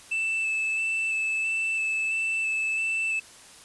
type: tone with vibrato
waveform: triangle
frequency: 2637 Hz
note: E7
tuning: in tune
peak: -23 dBFS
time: 0.11-3.2 s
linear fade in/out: 10 ms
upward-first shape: square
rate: 1.5 Hz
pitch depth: 11 cents each way
effects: white hiss -49 dBFS RMS until 3.64 s + resampled to 24000 Hz